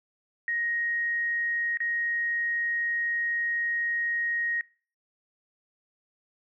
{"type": "tone with dropouts", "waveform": "sine", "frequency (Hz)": 1876, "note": "A#6", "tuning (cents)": 11, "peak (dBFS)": -26, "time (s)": [0.48, 4.61], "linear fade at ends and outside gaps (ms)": 1, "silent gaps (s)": [1.772, 1.803], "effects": ["noise-tail reverb RT60 0.4 s tail -23 dB re dry"]}